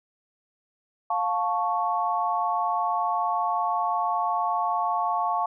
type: chord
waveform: sine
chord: F augmented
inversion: none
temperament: equal with one note detuned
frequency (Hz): 705.3 / 880 / 1108.7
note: F5 / A5 / C#6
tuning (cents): +17 / 0 / 0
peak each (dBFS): -27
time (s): 1.1-5.46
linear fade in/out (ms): 5
effects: none